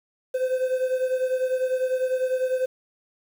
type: beating tone pair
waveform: triangle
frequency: 512 / 522 Hz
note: C5 / C5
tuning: -38 / -4 cents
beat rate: 10 Hz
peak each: -21 / -26 dBFS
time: 0.34-2.66 s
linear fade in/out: 10 ms
effects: 8-bit